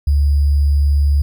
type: tone with sample-and-hold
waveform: sine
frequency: 71.6 Hz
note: D2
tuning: 43 cents flat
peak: -10 dBFS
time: 0.07-1.22 s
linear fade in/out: 5 ms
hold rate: 4900 Hz
effects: none